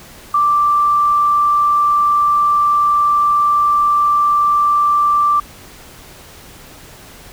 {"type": "tone", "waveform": "sine", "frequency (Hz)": 1174.7, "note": "D6", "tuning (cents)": 0, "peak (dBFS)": -10, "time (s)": [0.34, 5.4], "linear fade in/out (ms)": 5, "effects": ["pink hiss -39 dBFS RMS until 7.32 s"]}